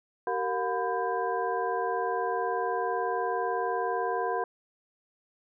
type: tone cluster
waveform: sine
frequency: 384.2 / 464 / 720 / 1002 / 1587 Hz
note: G4 / A#4 / F#5 / B5 / G6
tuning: -35 / -8 / -47 / +25 / +21 cents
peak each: -34 / -32 / -32 / -32 / -38 dBFS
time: 0.27-4.44 s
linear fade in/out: 2 ms
effects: none